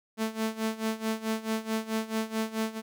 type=tone with tremolo; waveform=sawtooth; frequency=221 Hz; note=A3; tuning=8 cents sharp; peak=-22 dBFS; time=0.17-2.82 s; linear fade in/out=50 ms; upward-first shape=sine; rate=4.6 Hz; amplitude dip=85%; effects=none